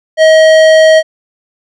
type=tone with tanh clipping; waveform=sine; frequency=634 Hz; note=D#5; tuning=32 cents sharp; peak=-4 dBFS; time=0.17-1.03 s; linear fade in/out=50 ms; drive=16 dB; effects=none